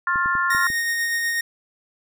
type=chord; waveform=sine; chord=F major; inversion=second; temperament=equal with one note detuned; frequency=1069.1 / 1396.9 / 1760 Hz; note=C6 / F6 / A6; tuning=+37 / 0 / 0 cents; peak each=-23 / -22 / -24 dBFS; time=0.07-0.67 s; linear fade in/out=2 ms
type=clicks; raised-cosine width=3 ms; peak=-23 dBFS; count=5; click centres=0.158 / 0.259 / 0.353 / 0.549 / 0.702 s
type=tone with tremolo; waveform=45% pulse; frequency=1855 Hz; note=A#6; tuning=9 cents flat; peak=-20 dBFS; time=0.5-1.41 s; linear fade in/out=5 ms; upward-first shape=sine; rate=8.1 Hz; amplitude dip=25%
effects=none